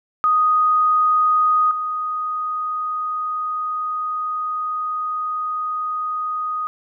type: tone with level steps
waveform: sine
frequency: 1244.5 Hz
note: D#6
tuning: in tune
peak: -13 / -21 dBFS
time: 0.24-6.67 s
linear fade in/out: 0 ms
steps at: 1.71 s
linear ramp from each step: 2 ms
effects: none